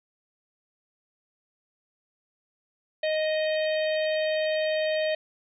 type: harmonic tone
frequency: 622.3 Hz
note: D#5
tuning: in tune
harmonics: 1 / 3 / 4 / 5 / 6 / 7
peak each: -24 / -34 / -37 / -38 / -41 / -43 dBFS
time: 3.03-5.15 s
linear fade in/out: 5 ms
effects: none